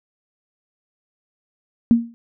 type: tone with exponential decay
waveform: sine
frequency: 233.1 Hz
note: A#3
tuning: in tune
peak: -6 dBFS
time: 1.91-2.14 s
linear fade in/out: 0 ms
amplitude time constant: 49 ms
effects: none

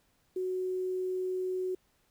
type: tone with quantisation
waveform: sine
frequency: 370.1 Hz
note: F#4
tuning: in tune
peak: -30 dBFS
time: 0.36-1.75 s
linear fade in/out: 5 ms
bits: 10
effects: pink hiss -71 dBFS RMS until 2.1 s

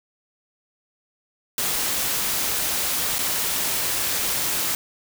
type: noise with dropouts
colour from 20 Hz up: white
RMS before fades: -24 dBFS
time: 1.58-4.75 s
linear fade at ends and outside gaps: 1 ms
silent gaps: 3.184-3.189 s
effects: none

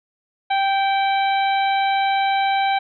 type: harmonic tone with a mistuned harmonic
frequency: 784 Hz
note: G5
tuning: in tune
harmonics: 1 / 2 / 3 / 4 / 5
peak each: -17 / -28 / -27 / -32 / -31 dBFS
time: 0.5-2.79 s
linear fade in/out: 10 ms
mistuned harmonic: 3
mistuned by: -25 cents
effects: none

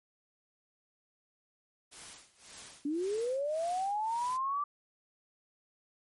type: noise with tremolo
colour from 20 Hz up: white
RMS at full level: -47 dBFS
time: 1.91-4.38 s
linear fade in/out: 20 ms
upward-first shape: sine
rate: 1.8 Hz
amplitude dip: 90%
type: linear sweep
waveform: sine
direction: up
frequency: 278.4 to 1174.7 Hz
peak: -30 dBFS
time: 2.85-4.64 s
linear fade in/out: 5 ms
effects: MP3 48 kbps

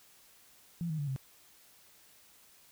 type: tone with pitch steps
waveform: sine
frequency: 169.8 / 156.61 / 144.44 / 133.22 Hz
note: F3 / D#3 / D3 / C3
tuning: -48 / +12 / -28 / +32 cents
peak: -32 dBFS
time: 0.81-1.162 s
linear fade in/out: 0 ms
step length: 88 ms
effects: white hiss -61 dBFS RMS until 2.71 s

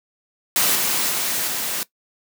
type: noise with level steps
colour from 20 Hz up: white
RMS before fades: -18 / -21 / -23 / -25 dBFS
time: 0.56-1.83 s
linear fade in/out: 0 ms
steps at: 0.75 / 1.1 / 1.47 s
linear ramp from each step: 5 ms
effects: noise-tail reverb RT60 0.1 s tail -18 dB re dry + high-pass 150 Hz 12 dB/octave

